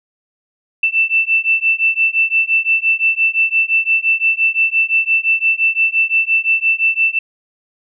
sine beating tone pair, 2662 / 2667.8 Hz, E7 / E7, +16 / +20 cents, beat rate 5.8 Hz, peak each -15 dBFS, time 0.83-7.19 s, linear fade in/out 5 ms, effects none

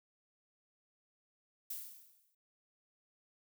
violet noise with exponential decay, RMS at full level -40 dBFS, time 1.7-2.35 s, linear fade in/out 5 ms, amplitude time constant 140 ms, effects none

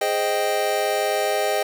square chord, Ab major seventh, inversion none, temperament equal, 415.3 / 523.3 / 622.3 / 784 Hz, Ab4 / C5 / Eb5 / G5, 0 / 0 / 0 / 0 cents, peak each -27 / -28 / -25 / -26 dBFS, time 0.01-1.63 s, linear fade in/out 5 ms, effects none

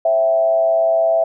sine tone with frequency modulation, 659.3 Hz, E5, in tune, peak -12 dBFS, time 0.05-1.24 s, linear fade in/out 5 ms, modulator 117 Hz, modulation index 0.48, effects none

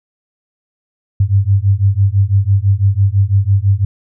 sine beating tone pair, 96 / 102 Hz, G2 / G#2, -36 / -31 cents, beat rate 6 Hz, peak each -12 dBFS, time 1.2-3.85 s, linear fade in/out 5 ms, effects none

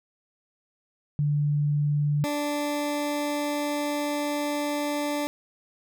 sine / 20% pulse tone pair in turn, 146.83 / 292.8 Hz, D3 / D4, 0 / -5 cents, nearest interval octave, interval 1195 cents, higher second, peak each -21 dBFS, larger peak neither, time 1.19-2.24 / 2.24-5.27 s, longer second, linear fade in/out 0 ms, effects none

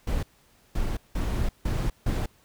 brown noise bursts at uneven times, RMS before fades -26 dBFS, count 5, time 0.07-0.23 / 0.75-0.97 / 1.15-1.49 / 1.65-1.9 / 2.06-2.26 s, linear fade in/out 5 ms, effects pink hiss -61 dBFS RMS until 2.44 s

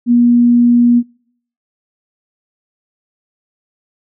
sine tone, 240 Hz, B3, 49 cents flat, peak -6 dBFS, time 0.06-1.03 s, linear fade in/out 50 ms, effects noise-tail reverb RT60 0.6 s tail -23 dB re dry

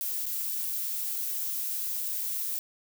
violet noise with dropouts, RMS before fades -32 dBFS, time 0.01-2.59 s, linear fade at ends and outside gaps 0 ms, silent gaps 0.256-0.264 s, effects none

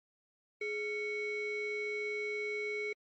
triangle ring-modulated tone, 900 Hz, A5, 39 cents sharp, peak -29 dBFS, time 0.61-2.93 s, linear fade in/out 5 ms, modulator 1320 Hz, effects MP3 32 kbps

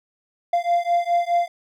triangle beating tone pair, 691 / 695.8 Hz, F5 / F5, -19 / -7 cents, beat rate 4.8 Hz, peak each -19 dBFS, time 0.53-1.48 s, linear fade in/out 5 ms, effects none

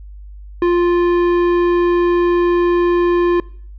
triangle tone with tanh clipping, 349.2 Hz, F4, in tune, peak -13 dBFS, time 0.62-3.4 s, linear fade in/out 2 ms, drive 17 dB, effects noise-tail reverb RT60 0.6 s tail -23 dB re dry + added 50 Hz sine -32 dBFS peak until 3.78 s

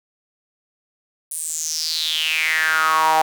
sawtooth tone with high-pass filter sweep, 158.4 Hz, D#3, 31 cents sharp, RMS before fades -20 dBFS, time 1.31-3.22 s, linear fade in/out 5 ms, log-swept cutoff 10000 to 780 Hz, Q 6.7, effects none

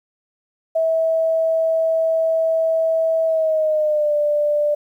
sine tone with pitch glide, 649 to 591.7 Hz, E5 to D5, -27 to +13 cents, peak -15 dBFS, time 0.75-4.75 s, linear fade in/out 10 ms, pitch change -160 cents, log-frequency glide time 3.26-4.14 s, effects 9-bit

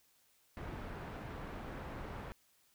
pink low-pass noise, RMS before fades -45 dBFS, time 0.57-2.32 s, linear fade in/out 0 ms, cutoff 1700 Hz, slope 12 dB/octave, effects white hiss -71 dBFS RMS until 2.74 s

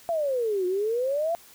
sine exponential two-way sweep, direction down then up, 693 to 355.6 to 693 Hz, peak -23 dBFS, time 0.09-1.35 s, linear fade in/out 0 ms, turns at 0.66 s, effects white hiss -52 dBFS RMS until 1.54 s

